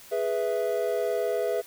triangle chord, E major, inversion first, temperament equal, 415.3 / 493.9 / 659.3 Hz, G#4 / B4 / E5, 0 / 0 / 0 cents, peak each -27 dBFS, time 0.11-1.62 s, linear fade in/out 20 ms, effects white hiss -49 dBFS RMS until 1.66 s

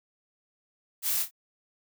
blue noise with echo, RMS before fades -28 dBFS, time 1.02-1.26 s, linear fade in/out 50 ms, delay 26 ms, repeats 2, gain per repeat -9 dB, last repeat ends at 1.312 s, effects none

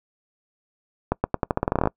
accelerating click train, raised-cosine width 1 ms, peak -6 dBFS, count 15, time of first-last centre 1.12-1.873 s, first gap 120 ms, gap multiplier 0.86, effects noise-tail reverb RT60 0.1 s tail -25 dB re dry

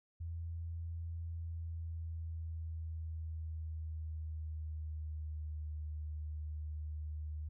sine tone with pitch glide, 83.3 to 76.39 Hz, E2 to D#2, +19 to -31 cents, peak -39 dBFS, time 0.2-7.49 s, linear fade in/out 10 ms, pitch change -150 cents, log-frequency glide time 1.23-5.67 s, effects none

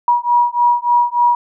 sine beating tone pair, 960 / 963.4 Hz, B5 / B5, -49 / -43 cents, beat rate 3.4 Hz, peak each -14 dBFS, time 0.08-1.35 s, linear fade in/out 2 ms, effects none

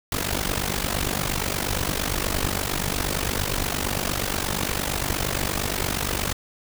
pink noise with amplitude modulation, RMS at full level -22 dBFS, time 0.12-6.33 s, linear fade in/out 2 ms, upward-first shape sine, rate 48.6 Hz, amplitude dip 85%, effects none

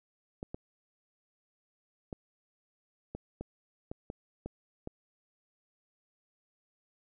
clicks, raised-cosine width 2 ms, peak -25 dBFS, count 9, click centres 0.429 / 0.545 / 2.128 / 3.15 / 3.41 / 3.915 / 4.101 / 4.46 / 4.874 s, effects none

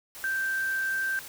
sine tone in noise, 1566 Hz, G6, 2 cents flat, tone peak -26 dBFS, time 0.24-1.19 s, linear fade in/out 0 ms, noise white, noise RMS -43 dBFS, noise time 0.15-1.28 s, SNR +14 dB, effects none

